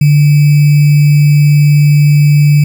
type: tone with sample-and-hold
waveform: sine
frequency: 146.83 Hz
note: D3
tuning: in tune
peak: -3 dBFS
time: 0.01-2.64 s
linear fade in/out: 5 ms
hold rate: 2450 Hz
effects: none